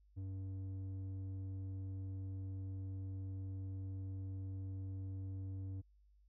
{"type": "tone with low-pass filter", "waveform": "square", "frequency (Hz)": 95.7, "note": "G2", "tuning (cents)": -41, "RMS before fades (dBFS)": -44, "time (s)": [0.16, 5.82], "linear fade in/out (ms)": 20, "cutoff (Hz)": 240, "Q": 0.96, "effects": ["added 50 Hz sine -65 dBFS peak until 6.28 s"]}